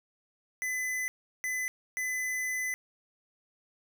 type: tone bursts at uneven times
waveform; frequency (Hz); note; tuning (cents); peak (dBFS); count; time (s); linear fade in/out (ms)
square; 2013; B6; +33; -31; 3; 0.62-1.08 / 1.44-1.68 / 1.97-2.74; 0
effects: none